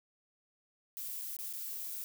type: noise with dropouts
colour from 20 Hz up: violet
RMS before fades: -41 dBFS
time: 0.97-2.04 s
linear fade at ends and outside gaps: 0 ms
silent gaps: 1.214-1.217 / 1.367-1.388 / 1.528-1.535 s
effects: none